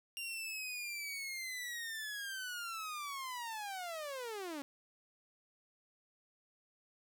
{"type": "linear sweep", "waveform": "sawtooth", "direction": "down", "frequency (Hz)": [2794, 269.5], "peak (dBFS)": -37, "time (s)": [0.17, 4.62], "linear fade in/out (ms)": 0, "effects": []}